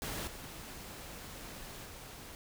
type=noise with level steps; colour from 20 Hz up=pink; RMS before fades=-39 / -47 / -49 dBFS; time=0.02-2.35 s; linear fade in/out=0 ms; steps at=0.27 / 1.85 s; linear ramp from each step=5 ms; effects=none